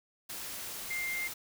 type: tone in noise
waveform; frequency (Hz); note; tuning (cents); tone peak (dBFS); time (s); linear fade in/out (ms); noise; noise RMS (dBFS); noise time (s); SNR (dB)
sine; 2104; C7; +9; -33; 0.9-1.28; 10; white; -41; 0.29-1.34; +5
effects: none